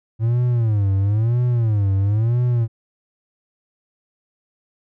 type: tone with vibrato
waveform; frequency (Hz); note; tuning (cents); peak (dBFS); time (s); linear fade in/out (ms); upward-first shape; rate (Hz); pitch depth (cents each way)
triangle; 109.4; A2; -9; -13; 0.19-2.68; 50; sine; 1; 210
effects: none